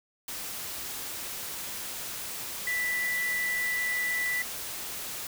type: tone in noise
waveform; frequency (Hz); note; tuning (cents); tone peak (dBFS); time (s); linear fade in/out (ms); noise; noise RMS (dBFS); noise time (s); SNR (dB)
sine; 1975.5; B6; 0; -27; 2.67-4.42; 2; white; -37; 0.28-5.27; +7
effects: none